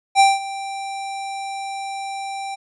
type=tone with ADSR envelope; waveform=square; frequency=785 Hz; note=G5; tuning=2 cents sharp; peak=-9 dBFS; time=0.15-2.56 s; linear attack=49 ms; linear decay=190 ms; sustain=-18 dB; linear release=21 ms; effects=resampled to 24000 Hz